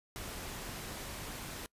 pink noise, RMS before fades -43 dBFS, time 0.16-1.66 s, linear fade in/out 0 ms, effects noise-tail reverb RT60 0.1 s tail -24 dB re dry + resampled to 32000 Hz

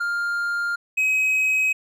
triangle tone pair in turn, 1402 / 2539 Hz, F6 / D#7, +6 / +34 cents, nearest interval minor seventh, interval 1028 cents, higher second, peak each -20 / -16 dBFS, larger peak second, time 0-0.76 / 0.97-1.73 s, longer neither, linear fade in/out 10 ms, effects none

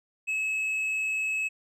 triangle tone with tanh clipping, 2582 Hz, E7, 37 cents flat, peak -27 dBFS, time 0.27-1.49 s, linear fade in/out 20 ms, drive 8 dB, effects none

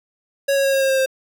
square tone with pitch steps, 554.4 / 549.9 / 545.5 / 541.1 / 536.8 / 532.4 / 528.1 Hz, C#5 / C#5 / C#5 / C#5 / C5 / C5 / C5, 0 / -14 / -28 / -42 / +44 / +30 / +16 cents, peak -16 dBFS, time 0.48-1.061 s, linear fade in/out 10 ms, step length 83 ms, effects none

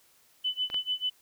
sine tone with tremolo, 3004 Hz, F#7, 26 cents sharp, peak -25 dBFS, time 0.44-1.1 s, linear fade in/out 10 ms, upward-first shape sine, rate 6.8 Hz, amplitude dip 95%
clicks, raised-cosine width 0.3 ms, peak -24 dBFS, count 2, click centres 0.701 / 0.744 s
effects white hiss -63 dBFS RMS until 1.21 s

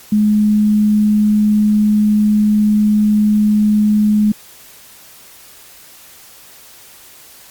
sine tone, 210.9 Hz, G#3, 27 cents sharp, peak -9 dBFS, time 0.12-4.32 s, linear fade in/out 5 ms, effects white hiss -41 dBFS RMS until 7.5 s + Opus 48 kbps

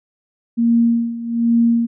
sine tone with tremolo, 233.1 Hz, A#3, in tune, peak -10 dBFS, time 0.57-1.87 s, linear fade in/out 20 ms, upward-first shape sine, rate 1.2 Hz, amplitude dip 80%, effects none

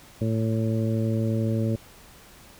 harmonic tone, 111.7 Hz, A2, 27 cents sharp, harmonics 1 / 2 / 3 / 4 / 5, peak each -24 / -27 / -32 / -35 / -34 dBFS, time 0.21-1.76 s, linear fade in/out 5 ms, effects pink hiss -50 dBFS RMS until 2.59 s

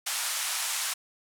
white band-pass noise, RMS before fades -31 dBFS, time 0.06-0.94 s, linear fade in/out 10 ms, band 790 to 11000 Hz, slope 24 dB/octave, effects none

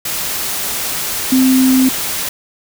sine tone in noise, 260 Hz, C4, 11 cents flat, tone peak -8 dBFS, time 1.32-1.89 s, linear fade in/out 5 ms, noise white, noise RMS -20 dBFS, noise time 0.05-2.29 s, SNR +9 dB, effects none

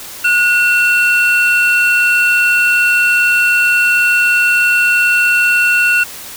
triangle tone pair together, 1453 / 2710 Hz, F#6 / E7, -32 / +47 cents, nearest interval major seventh, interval 1079 cents, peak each -10 dBFS, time 0.24-6.04 s, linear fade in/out 10 ms, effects white hiss -30 dBFS RMS until 6.36 s

